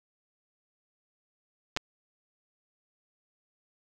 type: clicks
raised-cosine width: 0.2 ms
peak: -12 dBFS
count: 2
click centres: 1.765 / 1.772 s
effects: none